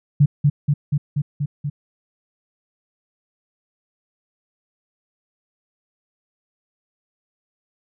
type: tone with echo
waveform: sine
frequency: 144.9 Hz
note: D3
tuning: 23 cents flat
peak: -9 dBFS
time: 0.2-0.26 s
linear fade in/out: 10 ms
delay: 240 ms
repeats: 6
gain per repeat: -2 dB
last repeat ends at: 1.7 s
effects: none